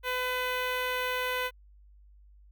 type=tone with notch filter; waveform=10% pulse; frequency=503 Hz; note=B4; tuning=32 cents sharp; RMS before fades=-31 dBFS; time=0.03-1.51 s; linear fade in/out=50 ms; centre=7300 Hz; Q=1.2; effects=added 50 Hz sine -53 dBFS peak until 2.51 s